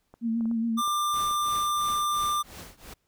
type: clicks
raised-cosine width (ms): 1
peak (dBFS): -33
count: 7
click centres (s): 0.14 / 0.409 / 0.456 / 0.513 / 0.877 / 1.311 / 1.484
type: tone with vibrato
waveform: sine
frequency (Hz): 228.7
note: A#3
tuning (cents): -33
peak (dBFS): -24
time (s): 0.21-0.82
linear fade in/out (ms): 50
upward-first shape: sine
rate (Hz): 7.2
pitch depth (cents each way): 35
type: tone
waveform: square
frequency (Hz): 1190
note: D6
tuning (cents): +22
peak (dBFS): -25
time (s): 0.77-2.43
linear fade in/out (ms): 20
type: noise with tremolo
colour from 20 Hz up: pink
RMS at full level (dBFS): -41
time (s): 1.13-2.94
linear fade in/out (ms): 10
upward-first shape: triangle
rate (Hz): 2.9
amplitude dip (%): 95
effects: pink hiss -74 dBFS RMS until 3.07 s